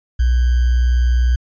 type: tone with sample-and-hold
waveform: sine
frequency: 61.1 Hz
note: B1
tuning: 18 cents flat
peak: -11 dBFS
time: 0.19-1.36 s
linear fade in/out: 10 ms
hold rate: 1575 Hz
effects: resampled to 16000 Hz